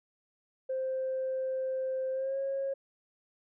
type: tone with pitch glide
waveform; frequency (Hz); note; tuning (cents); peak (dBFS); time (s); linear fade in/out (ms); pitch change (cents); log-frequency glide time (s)
sine; 523.3 to 544.6; C5 to C#5; 0 to -31; -29; 0.69-2.74; 10; +69; 2.12-2.38
effects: tanh soft clip ceiling -26 dBFS